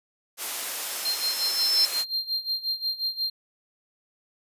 white noise, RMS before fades -31 dBFS, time 0.37-2.05 s, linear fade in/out 50 ms
sine tone with exponential growth, 5274 Hz, E8, in tune, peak -17 dBFS, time 0.51-1.85 s, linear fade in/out 0 ms, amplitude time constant 290 ms
triangle tone with tremolo, 4186 Hz, C8, in tune, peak -22 dBFS, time 1.05-3.3 s, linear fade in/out 5 ms, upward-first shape sine, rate 5.6 Hz, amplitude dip 85%
effects high-pass 400 Hz 12 dB/octave + resampled to 32000 Hz

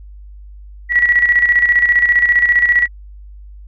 sine tone with tremolo, 1935 Hz, B6, 36 cents flat, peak -7 dBFS, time 0.89-2.88 s, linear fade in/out 50 ms, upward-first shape square, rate 15 Hz, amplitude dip 55%, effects added 50 Hz sine -33 dBFS peak until 3.67 s

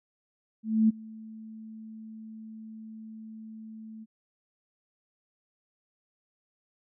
sine tone with ADSR envelope, 220 Hz, A3, in tune, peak -17 dBFS, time 0.63-4.06 s, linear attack 260 ms, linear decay 18 ms, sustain -24 dB, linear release 34 ms, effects none

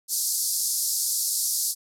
white band-pass noise, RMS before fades -26 dBFS, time 0.08-1.75 s, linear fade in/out 50 ms, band 4500 to 13000 Hz, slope 48 dB/octave, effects none

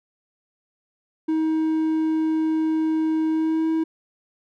triangle tone with pitch glide, 316.7 to 321.3 Hz, D#4 to E4, +31 to -44 cents, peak -17 dBFS, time 1.28-3.84 s, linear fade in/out 10 ms, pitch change +25 cents, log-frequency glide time 3.3-3.68 s, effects none

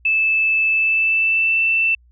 sine tone with pitch glide, 2626 to 2666 Hz, E7 to E7, -7 to +19 cents, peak -14 dBFS, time 0.05-1.95 s, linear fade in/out 5 ms, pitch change +26 cents, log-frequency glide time 0.71-1.61 s, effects added 60 Hz sine -49 dBFS peak until 2.11 s

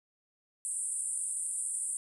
pink band-pass noise, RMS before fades -35 dBFS, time 0.65-1.97 s, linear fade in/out 0 ms, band 8300 to 9700 Hz, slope 96 dB/octave, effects none

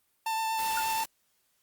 45% pulse tone with vibrato, 890 Hz, A5, 20 cents sharp, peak -28 dBFS, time 0.26-1.04 s, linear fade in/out 5 ms, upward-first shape triangle, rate 8.4 Hz, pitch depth 15 cents each way
white noise, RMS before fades -38 dBFS, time 0.58-1.06 s, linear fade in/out 10 ms
sine tone with exponential decay, 1428 Hz, F6, 38 cents sharp, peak -27 dBFS, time 0.77-0.86 s, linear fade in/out 5 ms, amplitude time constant 19 ms
effects white hiss -72 dBFS RMS until 1.62 s + Opus 32 kbps

